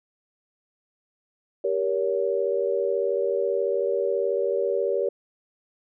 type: chord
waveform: sine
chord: G diminished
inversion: none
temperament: just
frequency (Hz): 392 / 470.4 / 564.5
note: G4 / Bb4 / Db5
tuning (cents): 0 / +16 / +31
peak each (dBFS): -26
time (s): 1.64-5.09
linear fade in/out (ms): 5
effects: none